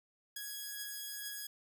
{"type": "beating tone pair", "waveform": "5% pulse", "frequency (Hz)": [1661.2, 1663.4], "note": ["G#6", "G#6"], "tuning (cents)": [0, 2], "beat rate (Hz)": 2.2, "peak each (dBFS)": [-37, -31], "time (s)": [0.36, 1.47], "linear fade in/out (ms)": 5, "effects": []}